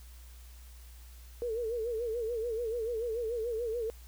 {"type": "tone with vibrato", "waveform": "sine", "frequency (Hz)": 461.2, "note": "A#4", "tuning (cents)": -19, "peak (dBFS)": -31, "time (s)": [1.42, 3.9], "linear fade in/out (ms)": 0, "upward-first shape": "sine", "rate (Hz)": 6.9, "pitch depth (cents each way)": 100, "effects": ["added 60 Hz sine -48 dBFS peak until 4.07 s", "white hiss -59 dBFS RMS until 4.07 s"]}